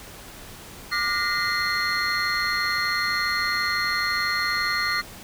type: tone cluster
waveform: triangle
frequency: 1185 / 1430 / 1864 / 2046 / 4258 Hz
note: D6 / F6 / A#6 / C7 / C8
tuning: +15 / +41 / -1 / -39 / +30 cents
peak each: -27 dBFS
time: 0.91-5.02 s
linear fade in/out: 20 ms
effects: pink hiss -42 dBFS RMS until 5.23 s